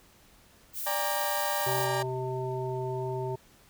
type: noise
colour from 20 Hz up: violet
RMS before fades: -35 dBFS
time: 0.73-1.88 s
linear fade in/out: 50 ms
type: chord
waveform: 30% pulse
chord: G minor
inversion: second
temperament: equal with one note detuned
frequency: 587.3 / 804.2 / 932.3 Hz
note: D5 / G5 / Bb5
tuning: 0 / +44 / 0 cents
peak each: -30 / -31 / -31 dBFS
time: 0.86-2.03 s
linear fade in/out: 10 ms
type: harmonic tone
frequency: 128.5 Hz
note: C3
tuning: 31 cents flat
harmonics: 1 / 3 / 5 / 7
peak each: -34 / -33 / -40 / -38 dBFS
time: 1.66-3.36 s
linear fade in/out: 10 ms
effects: pink hiss -59 dBFS RMS until 3.69 s

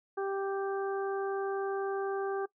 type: harmonic tone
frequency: 392 Hz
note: G4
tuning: in tune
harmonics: 1 / 2 / 3 / 4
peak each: -32 / -38 / -42 / -44 dBFS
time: 0.17-2.46 s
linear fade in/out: 10 ms
effects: noise-tail reverb RT60 0.1 s tail -20 dB re dry

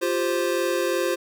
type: chord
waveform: square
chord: F suspended second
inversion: none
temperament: equal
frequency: 349.2 / 392 / 523.3 Hz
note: F4 / G4 / C5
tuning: 0 / 0 / 0 cents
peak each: -26 / -29 / -26 dBFS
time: 0.01-1.16 s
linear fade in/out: 20 ms
effects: none

